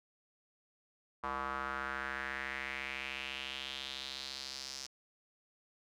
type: tone with band-pass filter sweep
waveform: square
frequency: 67 Hz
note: C2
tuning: 42 cents sharp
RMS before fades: -41 dBFS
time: 1.23-4.87 s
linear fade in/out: 10 ms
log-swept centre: 1100 to 5500 Hz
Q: 3.5
effects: none